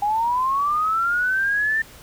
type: linear sweep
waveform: sine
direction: up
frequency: 808 to 1799 Hz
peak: -18 dBFS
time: 0.02-1.82 s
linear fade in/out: 5 ms
effects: added 56 Hz sine -53 dBFS peak until 2.02 s + pink hiss -45 dBFS RMS until 2.02 s